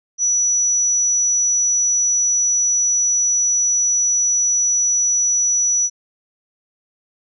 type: tone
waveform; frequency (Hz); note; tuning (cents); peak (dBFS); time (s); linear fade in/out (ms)
sine; 5900; F#8; -6; -14; 0.18-5.9; 50
effects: none